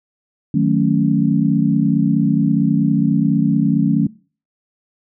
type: chord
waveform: sine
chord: D# half-diminished seventh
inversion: none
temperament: equal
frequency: 155.56 / 185 / 220 / 277.2 Hz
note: D#3 / F#3 / A3 / C#4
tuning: 0 / 0 / 0 / 0 cents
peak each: -18 dBFS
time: 0.54-4.07 s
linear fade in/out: 5 ms
effects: noise-tail reverb RT60 0.4 s tail -23 dB re dry